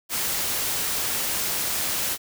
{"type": "noise", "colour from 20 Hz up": "white", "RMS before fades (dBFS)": -26, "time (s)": [0.09, 2.18], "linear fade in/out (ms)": 50, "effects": []}